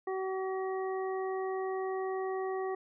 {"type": "harmonic tone", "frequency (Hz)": 379.3, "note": "F#4", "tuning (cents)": 43, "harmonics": [1, 2, 3, 5], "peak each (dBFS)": [-33, -39, -43, -47], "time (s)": [0.07, 2.75], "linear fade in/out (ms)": 5, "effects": []}